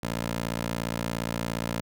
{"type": "tone with high-pass filter", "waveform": "15% pulse", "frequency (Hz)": 57.2, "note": "A#1", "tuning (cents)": -32, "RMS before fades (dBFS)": -31, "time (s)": [0.03, 1.81], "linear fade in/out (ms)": 5, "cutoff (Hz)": 140, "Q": 0.51, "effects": []}